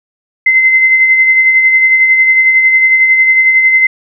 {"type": "tone with tremolo", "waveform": "sine", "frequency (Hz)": 2063, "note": "C7", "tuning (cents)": -25, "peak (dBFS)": -3, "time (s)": [0.46, 3.87], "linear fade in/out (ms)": 5, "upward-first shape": "sine", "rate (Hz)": 11, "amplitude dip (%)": 40, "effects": []}